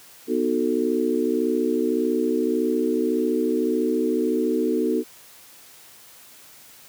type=chord; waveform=sine; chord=B dominant seventh; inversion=none; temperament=just; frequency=246.9 / 308.7 / 370.4 / 444.5 Hz; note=B3 / D#4 / F#4 / A4; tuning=0 / -14 / +2 / +18 cents; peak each=-25 dBFS; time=0.27-5.04 s; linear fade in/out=50 ms; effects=white hiss -48 dBFS RMS until 6.88 s + high-pass 80 Hz 12 dB/octave

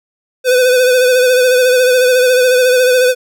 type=tone with vibrato; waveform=square; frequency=504 Hz; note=B4; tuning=35 cents sharp; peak=-8 dBFS; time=0.44-3.15 s; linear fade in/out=50 ms; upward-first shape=sine; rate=14 Hz; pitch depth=39 cents each way; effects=none

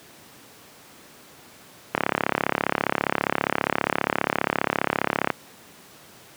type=click train; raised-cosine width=0.5 ms; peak=-4 dBFS; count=118; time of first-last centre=1.95-5.302 s; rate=34.9 Hz; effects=pink hiss -48 dBFS RMS until 6.36 s + high-pass 150 Hz 12 dB/octave

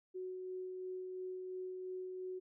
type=tone with tremolo; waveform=sine; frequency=370 Hz; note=F#4; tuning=in tune; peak=-40 dBFS; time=0.14-2.4 s; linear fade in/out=20 ms; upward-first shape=sine; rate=2.9 Hz; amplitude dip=25%; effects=none

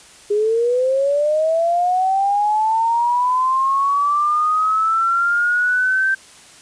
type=linear sweep; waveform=sine; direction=up; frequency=406.9 to 1568 Hz; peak=-14 dBFS; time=0.3-6.15 s; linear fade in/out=10 ms; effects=white hiss -44 dBFS RMS until 6.61 s + resampled to 22050 Hz

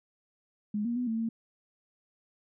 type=tone with pitch steps; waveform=sine; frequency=209.1 / 236.5 / 247.6 / 224.5 / 227.1 Hz; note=G#3 / A#3 / B3 / A3 / A#3; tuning=+12 / +25 / +5 / +35 / -45 cents; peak=-28 dBFS; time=0.74-1.29 s; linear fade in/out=5 ms; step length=110 ms; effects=none

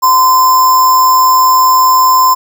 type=tone with sample-and-hold; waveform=sine; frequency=1025 Hz; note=C6; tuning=36 cents flat; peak=-4 dBFS; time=0.02-2.35 s; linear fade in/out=20 ms; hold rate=6300 Hz; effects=none

